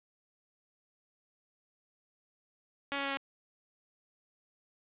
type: tone with pitch steps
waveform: 5% pulse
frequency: 280 / 278.1 / 276.1 / 274.2 Hz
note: C#4 / C#4 / C#4 / C#4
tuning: +18 / +6 / -7 / -19 cents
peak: -21 dBFS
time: 2.92-3.172 s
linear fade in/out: 0 ms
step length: 63 ms
effects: resampled to 8000 Hz + 9-bit